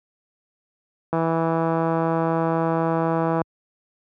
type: click train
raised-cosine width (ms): 1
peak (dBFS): -9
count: 376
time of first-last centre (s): 1.13-3.417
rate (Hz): 164
effects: high-pass 80 Hz 12 dB/octave